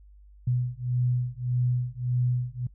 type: beating tone pair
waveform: sine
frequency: 123.1 / 124.8 Hz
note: B2 / B2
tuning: -5 / +19 cents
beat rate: 1.7 Hz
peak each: -27 dBFS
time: 0.47-2.67 s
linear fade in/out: 5 ms
effects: noise-tail reverb RT60 0.1 s tail -23 dB re dry + added 50 Hz sine -49 dBFS peak until 2.74 s